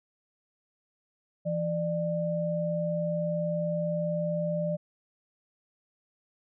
sine tone pair together, 167.5 / 596.9 Hz, E3 / D5, +28 / +28 cents, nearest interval octave + minor seventh, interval 2200 cents, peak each -30 / -29 dBFS, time 1.45-4.77 s, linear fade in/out 20 ms, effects none

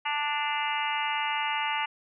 harmonic tone with a mistuned harmonic, 294.2 Hz, D4, 3 cents sharp, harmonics 3 / 4 / 5 / 6 / 7 / 8 / 9 / 10, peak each -30 / -36 / -38 / -39 / -34 / -38 / -38 / -35 dBFS, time 0.05-1.86 s, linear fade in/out 10 ms, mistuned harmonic 10, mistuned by -51 cents, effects none

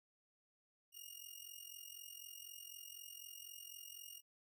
10% pulse tone with amplitude modulation, 2849 Hz, F7, 34 cents sharp, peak -39 dBFS, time 0.92-4.22 s, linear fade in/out 50 ms, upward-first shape sine, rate 44 Hz, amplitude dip 80%, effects none

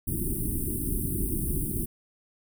pink band-stop noise, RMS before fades -29 dBFS, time 0.07-1.86 s, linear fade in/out 10 ms, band 390 to 8800 Hz, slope 96 dB/octave, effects none

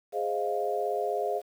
sine chord, F minor seventh, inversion first, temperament equal, 415.3 / 523.3 / 622.3 / 698.5 Hz, Ab4 / C5 / Eb5 / F5, 0 / 0 / 0 / 0 cents, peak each -31 / -34 / -34 / -31 dBFS, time 0.12-1.42 s, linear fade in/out 50 ms, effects 9-bit

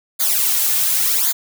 blue noise with flanger, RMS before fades -17 dBFS, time 0.19-1.33 s, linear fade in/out 20 ms, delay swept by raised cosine 0.36 to 3.06 ms, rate 0.9 Hz, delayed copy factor -0.85, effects none

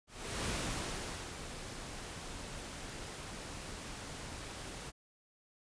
pink noise with ADSR envelope, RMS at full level -36 dBFS, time 0.07-4.92 s, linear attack 390 ms, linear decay 870 ms, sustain -9 dB, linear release 35 ms, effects resampled to 22050 Hz

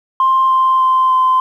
sine tone with pitch steps, 1053 / 1046.3 / 1039.7 / 1033.1 Hz, C6 / C6 / C6 / C6, +11 / 0 / -11 / -22 cents, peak -8 dBFS, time 0.2-1.4 s, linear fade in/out 2 ms, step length 300 ms, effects tanh soft clip ceiling -5 dBFS + 8-bit

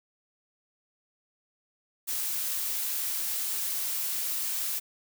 blue noise, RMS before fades -31 dBFS, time 2.07-4.8 s, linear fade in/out 20 ms, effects none

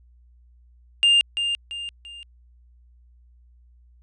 triangle tone with echo, 2804 Hz, F7, 6 cents sharp, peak -12 dBFS, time 1.03-1.21 s, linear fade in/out 0 ms, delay 340 ms, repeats 3, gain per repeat -8 dB, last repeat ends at 2.23 s, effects added 60 Hz sine -51 dBFS peak until 4.02 s + resampled to 22050 Hz

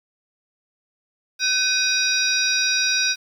sine tone cluster, 1526 / 2479 / 3816 / 4813 / 5660 Hz, G6 / D#7 / A#7 / D8 / F8, -47 / -7 / +40 / +42 / +22 cents, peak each -24 dBFS, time 1.39-3.16 s, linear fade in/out 50 ms, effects tanh soft clip ceiling -7 dBFS + 8-bit

